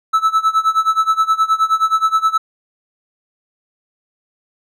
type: tone with tremolo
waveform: triangle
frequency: 1309 Hz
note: E6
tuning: 13 cents flat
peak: -7 dBFS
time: 0.13-2.38 s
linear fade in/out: 10 ms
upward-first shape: sine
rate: 9.5 Hz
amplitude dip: 90%
effects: none